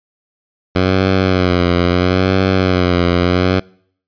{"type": "tone with vibrato", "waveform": "10% pulse", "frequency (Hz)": 91.3, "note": "F#2", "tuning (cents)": -23, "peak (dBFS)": -3, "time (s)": [0.75, 3.6], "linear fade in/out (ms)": 10, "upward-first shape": "sine", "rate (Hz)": 0.75, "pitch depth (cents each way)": 70, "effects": ["noise-tail reverb RT60 0.6 s tail -25 dB re dry", "resampled to 11025 Hz"]}